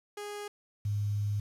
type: tone pair in turn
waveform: sawtooth / sine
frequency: 412.7 / 103.17 Hz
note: G#4 / G#2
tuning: -11 / -11 cents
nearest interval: 2 octaves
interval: 2400 cents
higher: first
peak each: -34 / -28 dBFS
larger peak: second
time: 0.17-0.48 / 0.85-1.4 s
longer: second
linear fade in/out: 5 ms
effects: resampled to 32000 Hz + 9-bit